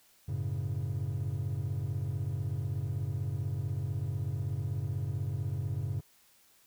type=chord; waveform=triangle; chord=F# minor; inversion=none; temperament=equal with one note detuned; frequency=94.01 / 110 / 138.59 Hz; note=F#2 / A2 / C#3; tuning=+28 / 0 / 0 cents; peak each=-33 dBFS; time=0.28-6.01 s; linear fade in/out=10 ms; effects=tanh soft clip ceiling -23 dBFS + white hiss -64 dBFS RMS until 6.66 s